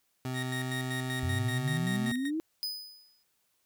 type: tone with pitch glide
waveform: 25% pulse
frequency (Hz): 128.5 to 126.37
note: C3 to B2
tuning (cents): -31 to +40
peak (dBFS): -29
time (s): 0.25-2.12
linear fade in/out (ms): 2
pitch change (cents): -29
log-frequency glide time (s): 1.36-1.63
type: tone with tremolo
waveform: 30% pulse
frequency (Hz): 1864.7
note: A#6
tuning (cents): 0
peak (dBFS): -32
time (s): 0.33-2.31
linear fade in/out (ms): 50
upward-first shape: square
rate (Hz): 5.2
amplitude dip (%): 70
type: exponential sweep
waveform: sine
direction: up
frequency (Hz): 86.1 to 329.6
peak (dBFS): -29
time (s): 1.23-2.4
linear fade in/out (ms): 0
type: tone with exponential decay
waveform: 45% pulse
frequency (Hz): 5000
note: D#8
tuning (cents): +8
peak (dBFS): -29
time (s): 2.63-3.23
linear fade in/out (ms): 0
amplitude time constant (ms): 130
effects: white hiss -74 dBFS RMS until 3.65 s